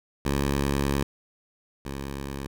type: tone pair in turn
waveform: 10% pulse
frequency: 69.8 / 68.92 Hz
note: C#2 / C#2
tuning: +13 / -9 cents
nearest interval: unison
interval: 22 cents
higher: first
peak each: -15 / -24 dBFS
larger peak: first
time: 0.25-1.03 / 1.85-2.47 s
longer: first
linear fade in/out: 5 ms
effects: none